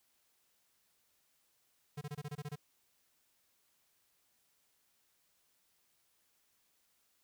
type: tone bursts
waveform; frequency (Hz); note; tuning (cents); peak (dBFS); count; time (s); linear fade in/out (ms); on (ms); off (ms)
square; 146.83; D3; 0; -40; 9; 1.97-2.558; 10; 44; 24
effects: white hiss -75 dBFS RMS until 7.23 s